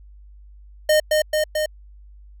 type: tone with echo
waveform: square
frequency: 613 Hz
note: D#5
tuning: 26 cents flat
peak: -14 dBFS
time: 0.89-1 s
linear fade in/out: 5 ms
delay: 220 ms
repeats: 3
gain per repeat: -2 dB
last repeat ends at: 1.66 s
effects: added 50 Hz sine -42 dBFS peak until 2.4 s